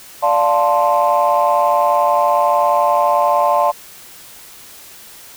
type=chord; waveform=sine; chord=D minor seventh; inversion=none; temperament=equal; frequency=587.3 / 698.5 / 880 / 1046.5 Hz; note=D5 / F5 / A5 / C6; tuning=0 / 0 / 0 / 0 cents; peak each=-16 dBFS; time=0.22-3.72 s; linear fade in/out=20 ms; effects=tanh soft clip ceiling -4 dBFS + white hiss -39 dBFS RMS until 5.36 s